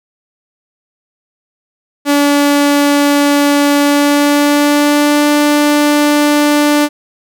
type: tone with pitch glide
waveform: sawtooth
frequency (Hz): 287.2 to 294.3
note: D4 to D4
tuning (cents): -39 to +4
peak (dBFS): -4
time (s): 2.05-6.89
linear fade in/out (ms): 50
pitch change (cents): +43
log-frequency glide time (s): 3.79-5.29
effects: none